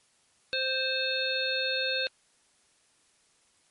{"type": "harmonic tone with a mistuned harmonic", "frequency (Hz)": 523.3, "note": "C5", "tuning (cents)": 0, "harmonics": [1, 3, 5, 7, 8], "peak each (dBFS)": [-33, -33, -33, -33, -33], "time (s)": [0.53, 2.07], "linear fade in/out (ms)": 0, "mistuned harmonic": 8, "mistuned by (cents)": 45, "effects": ["white hiss -66 dBFS RMS until 3.7 s", "MP3 48 kbps"]}